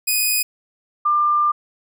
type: tone pair in turn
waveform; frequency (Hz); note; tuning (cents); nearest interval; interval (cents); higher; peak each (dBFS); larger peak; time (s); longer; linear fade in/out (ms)
5% pulse / sine; 2489 / 1194.1; D#7 / D6; 0 / +28; octave + minor second; 1272; first; -7 / -14; first; 0.07-0.43 / 1.05-1.52; second; 10
effects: none